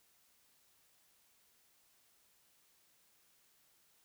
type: silence
effects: white hiss -71 dBFS RMS until 4.04 s